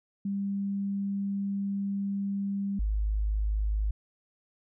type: tone pair in turn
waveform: sine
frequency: 198.6 / 52.25 Hz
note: G3 / G#1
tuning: +23 / +11 cents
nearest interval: octave + major seventh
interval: 2312 cents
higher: first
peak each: -28 / -25 dBFS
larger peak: second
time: 0.25-2.79 / 2.79-3.91 s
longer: first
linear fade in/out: 5 ms
effects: none